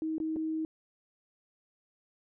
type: tone with dropouts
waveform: sine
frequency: 316.9 Hz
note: D#4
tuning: 32 cents sharp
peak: -30 dBFS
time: 0.02-0.65 s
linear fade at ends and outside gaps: 1 ms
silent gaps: 0.182-0.201 / 0.361-0.366 s
effects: none